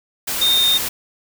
sine tone in noise, 3662 Hz, A#7, 32 cents flat, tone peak -13 dBFS, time 0.41-0.78 s, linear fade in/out 10 ms, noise white, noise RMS -23 dBFS, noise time 0.27-0.89 s, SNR +7 dB, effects none

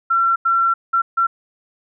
sine tone bursts at uneven times, 1357 Hz, E6, 50 cents sharp, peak -13 dBFS, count 4, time 0.1-0.36 / 0.45-0.74 / 0.93-1.02 / 1.17-1.27 s, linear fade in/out 10 ms, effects none

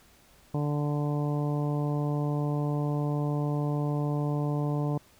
harmonic tone, 146.83 Hz, D3, in tune, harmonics 1 / 2 / 3 / 4 / 5 / 6 / 7, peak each -27 / -33 / -37 / -39 / -41 / -43 / -44 dBFS, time 0.54-4.98 s, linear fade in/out 5 ms, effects pink hiss -59 dBFS RMS until 5.19 s

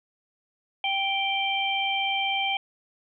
harmonic tone, 784 Hz, G5, in tune, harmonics 1 / 3 / 4, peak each -28 / -28 / -28 dBFS, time 0.84-2.57 s, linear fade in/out 2 ms, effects none

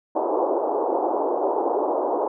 pink band-pass noise, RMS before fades -23 dBFS, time 0.15-2.28 s, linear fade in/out 5 ms, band 320 to 970 Hz, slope 48 dB/octave, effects none

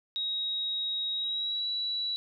sine tone with pitch glide, 3795 to 3927 Hz, A#7 to B7, +30 to -11 cents, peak -29 dBFS, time 0.16-2.16 s, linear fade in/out 0 ms, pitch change +59 cents, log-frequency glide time 1.14-1.68 s, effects none

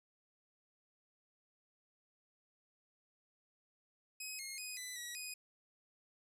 10% pulse tone with pitch steps, 2534 / 2147 / 2501 / 1998 / 1924 / 2495 Hz, D#7 / C7 / D#7 / B6 / B6 / D#7, +31 / +44 / +8 / +20 / -46 / +4 cents, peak -34 dBFS, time 4.2-5.34 s, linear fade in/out 5 ms, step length 190 ms, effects low-pass 12000 Hz 12 dB/octave

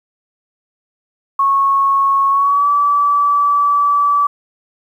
sine tone with pitch glide, 1100 to 1153.4 Hz, C#6 to D6, -14 to -32 cents, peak -10 dBFS, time 1.39-4.27 s, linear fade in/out 5 ms, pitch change +82 cents, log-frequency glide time 2.3-2.68 s, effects 8-bit

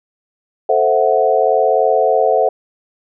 sine chord, F# half-diminished seventh, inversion first, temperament equal, 440 / 523.3 / 659.3 / 740 Hz, A4 / C5 / E5 / F#5, 0 / 0 / 0 / 0 cents, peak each -16 dBFS, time 0.69-2.49 s, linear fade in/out 5 ms, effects none

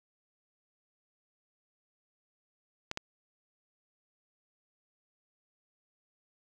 clicks, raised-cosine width 0.2 ms, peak -17 dBFS, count 2, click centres 2.914 / 2.974 s, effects none

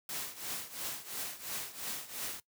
white noise with tremolo, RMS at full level -37 dBFS, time 0.09-2.4 s, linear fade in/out 2 ms, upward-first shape triangle, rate 2.9 Hz, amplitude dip 85%, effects noise-tail reverb RT60 0.1 s tail -19 dB re dry + high-pass 100 Hz 12 dB/octave

